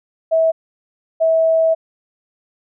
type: tone pair in turn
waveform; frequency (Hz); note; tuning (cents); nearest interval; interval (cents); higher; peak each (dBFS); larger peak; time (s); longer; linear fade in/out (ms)
sine; 649 / 649; E5 / E5; -27 / -27; unison; 0; neither; -11 / -11; neither; 0.31-0.52 / 1.2-1.75; second; 20
effects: none